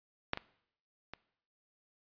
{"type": "clicks", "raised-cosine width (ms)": 0.3, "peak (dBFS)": [-14, -22, -26], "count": 3, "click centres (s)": [0.334, 0.374, 1.136], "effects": ["noise-tail reverb RT60 0.7 s tail -21 dB re dry", "resampled to 11025 Hz"]}